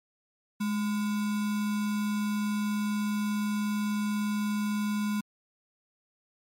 sine tone with sample-and-hold, 209.1 Hz, G#3, 12 cents sharp, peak -26 dBFS, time 0.6-5.21 s, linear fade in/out 10 ms, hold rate 1225 Hz, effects MP3 64 kbps

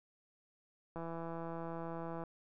click train, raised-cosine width 1 ms, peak -30 dBFS, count 213, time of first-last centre 0.96-2.237 s, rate 166 Hz, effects none

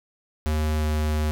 square tone with pitch glide, 77 to 76.47 Hz, D#2 to D#2, -17 to -29 cents, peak -22 dBFS, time 0.46-1.31 s, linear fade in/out 0 ms, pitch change -12 cents, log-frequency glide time 0.78-0.85 s, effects none

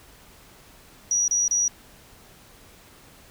sine tone bursts, 5800 Hz, F#8, 35 cents flat, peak -19 dBFS, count 3, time 1.11-1.68 s, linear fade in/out 2 ms, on 170 ms, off 30 ms, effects pink hiss -51 dBFS RMS until 3.3 s

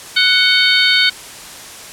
harmonic tone with a mistuned harmonic, 740 Hz, F#5, in tune, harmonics 2 / 3 / 4 / 5 / 6, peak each -16 / -16 / -16 / -16 / -16 dBFS, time 0.16-1.1 s, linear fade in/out 10 ms, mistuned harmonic 4, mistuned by +71 cents, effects white hiss -33 dBFS RMS until 1.92 s + low-pass 10000 Hz 12 dB/octave

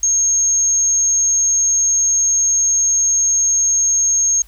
sine tone, 6490 Hz, G#8, 41 cents flat, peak -12 dBFS, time 0.03-4.42 s, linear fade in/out 2 ms, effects added 50 Hz sine -42 dBFS peak until 4.47 s + white hiss -51 dBFS RMS until 4.47 s

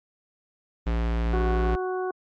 square tone, 57.3 Hz, A#1, 29 cents flat, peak -23 dBFS, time 0.86-1.76 s, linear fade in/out 10 ms
harmonic tone, 369.9 Hz, F#4, in tune, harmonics 1 / 2 / 3 / 4, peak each -27 / -33 / -37 / -39 dBFS, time 1.33-2.11 s, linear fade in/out 5 ms
effects low-pass 3000 Hz 12 dB/octave + Opus 32 kbps

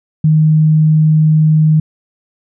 sine tone, 155.56 Hz, D#3, in tune, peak -6 dBFS, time 0.24-1.8 s, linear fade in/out 5 ms, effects none

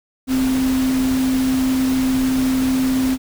sine tone in noise, 260.5 Hz, C4, 7 cents flat, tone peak -15 dBFS, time 0.27-3.18 s, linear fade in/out 50 ms, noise pink, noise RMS -28 dBFS, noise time 0.27-3.18 s, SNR +10 dB, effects none

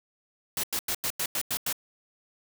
white noise bursts, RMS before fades -29 dBFS, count 8, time 0.57-1.727 s, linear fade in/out 2 ms, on 65 ms, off 91 ms, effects none

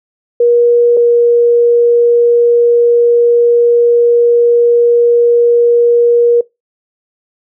sine tone pair in turn, 477.1 / 474.8 Hz, A#4 / A#4, +40 / +32 cents, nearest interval unison, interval 8 cents, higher first, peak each -5 dBFS, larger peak neither, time 0.4-0.97 / 0.97-6.41 s, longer second, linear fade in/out 5 ms, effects noise-tail reverb RT60 0.2 s tail -22 dB re dry

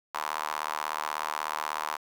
sawtooth tone with high-pass filter, 76.4 Hz, D#2, 31 cents flat, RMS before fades -33 dBFS, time 0.14-1.97 s, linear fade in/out 10 ms, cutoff 1000 Hz, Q 3.6, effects 9-bit

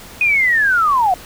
sine linear sweep, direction down, 2500 to 698.5 Hz, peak -11 dBFS, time 0.21-1.14 s, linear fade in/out 2 ms, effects pink hiss -37 dBFS RMS until 1.25 s

